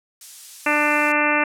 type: noise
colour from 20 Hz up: violet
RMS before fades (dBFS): -31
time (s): 0.21-1.12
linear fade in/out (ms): 2
type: harmonic tone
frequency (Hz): 297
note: D4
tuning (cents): +20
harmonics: 1 / 2 / 3 / 4 / 5 / 6 / 7 / 8 / 9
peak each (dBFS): -25 / -25 / -25 / -25 / -25 / -25 / -25 / -25 / -25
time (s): 0.66-1.44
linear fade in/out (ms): 5
effects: low-pass 8000 Hz 12 dB/octave